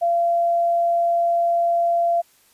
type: tone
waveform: sine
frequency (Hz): 685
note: F5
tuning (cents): -34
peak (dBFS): -16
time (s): 0.01-2.22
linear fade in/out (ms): 20
effects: white hiss -57 dBFS RMS until 2.53 s + resampled to 32000 Hz